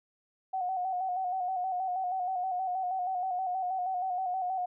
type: tone with vibrato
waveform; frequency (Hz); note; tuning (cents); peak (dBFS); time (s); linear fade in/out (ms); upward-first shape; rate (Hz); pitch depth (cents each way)
sine; 740; F#5; 0; -29; 0.53-4.66; 10; square; 6.3; 45
effects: none